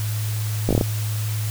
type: slowing click train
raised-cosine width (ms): 2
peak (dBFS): -5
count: 6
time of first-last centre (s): 0.69-0.812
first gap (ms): 17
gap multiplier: 1.18
effects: added 107 Hz sine -22 dBFS peak until 1.5 s + white hiss -34 dBFS RMS until 1.5 s